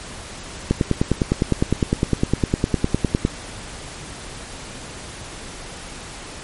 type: click train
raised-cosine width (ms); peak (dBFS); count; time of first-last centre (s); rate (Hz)
3; -3; 26; 0.71-3.251; 9.84
effects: pink hiss -35 dBFS RMS until 6.43 s + MP3 48 kbps